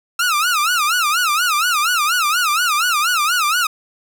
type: tone with vibrato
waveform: sawtooth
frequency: 1318.5 Hz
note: E6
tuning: in tune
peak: -11 dBFS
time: 0.19-3.67 s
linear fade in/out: 5 ms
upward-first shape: sine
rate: 4.2 Hz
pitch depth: 200 cents each way
effects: none